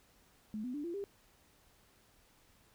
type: tone with pitch steps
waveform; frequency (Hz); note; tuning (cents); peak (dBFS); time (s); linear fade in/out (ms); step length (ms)
sine; 214.2 / 250.4 / 292.6 / 342 / 399.7; A3 / B3 / D4 / F4 / G4; -46 / +24 / -6 / -36 / +34; -37; 0.54-1.04; 0; 100
effects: pink hiss -67 dBFS RMS until 2.74 s